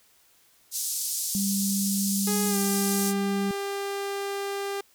pink band-pass noise, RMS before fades -30 dBFS, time 0.71-3.14 s, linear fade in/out 50 ms, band 5400 to 14000 Hz, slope 24 dB/octave
sine tone, 197.2 Hz, G3, 11 cents sharp, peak -25 dBFS, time 1.35-3.51 s, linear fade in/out 0 ms
sawtooth tone with pitch glide, 415.3 to 398.2 Hz, G#4 to G4, 0 to +27 cents, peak -25 dBFS, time 2.27-4.81 s, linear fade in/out 5 ms, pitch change -73 cents, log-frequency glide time 2.48-2.57 s
effects white hiss -61 dBFS RMS until 4.94 s

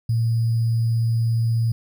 sine tone with sample-and-hold, 114.6 Hz, A#2, 29 cents flat, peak -17 dBFS, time 0.09-1.72 s, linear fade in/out 5 ms, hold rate 4900 Hz, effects none

